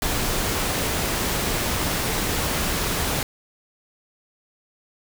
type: noise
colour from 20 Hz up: pink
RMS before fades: -24 dBFS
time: 0.02-3.23 s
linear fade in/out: 2 ms
effects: none